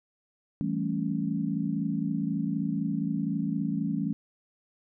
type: chord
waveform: sine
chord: A dominant seventh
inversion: second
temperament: equal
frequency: 164.81 / 196 / 220 / 277.2 Hz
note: E3 / G3 / A3 / C#4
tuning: 0 / 0 / 0 / 0 cents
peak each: -32 dBFS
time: 0.61-4.13 s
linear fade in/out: 0 ms
effects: none